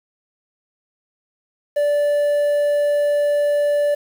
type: tone with quantisation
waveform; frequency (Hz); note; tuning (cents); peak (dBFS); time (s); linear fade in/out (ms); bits
triangle; 583; D5; -13; -13; 1.76-3.95; 10; 7
effects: none